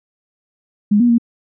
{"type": "tone with pitch steps", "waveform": "sine", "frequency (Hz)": [206.8, 240.9, 234.4], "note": ["G#3", "B3", "A#3"], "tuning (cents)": [-7, -43, 10], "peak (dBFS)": -9, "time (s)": [0.91, 1.183], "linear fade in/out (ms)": 10, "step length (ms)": 91, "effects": []}